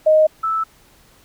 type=tone pair in turn; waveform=sine; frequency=622.3 / 1314.4 Hz; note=D#5 / E6; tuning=0 / -5 cents; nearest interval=octave + minor second; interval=1295 cents; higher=second; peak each=-9 / -17 dBFS; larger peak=first; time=0.06-0.27 / 0.43-0.64 s; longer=neither; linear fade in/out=10 ms; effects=pink hiss -52 dBFS RMS until 1.24 s